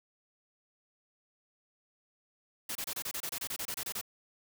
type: noise bursts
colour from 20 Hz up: white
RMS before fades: -37 dBFS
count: 15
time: 2.69-4.013 s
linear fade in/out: 5 ms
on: 63 ms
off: 27 ms
effects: none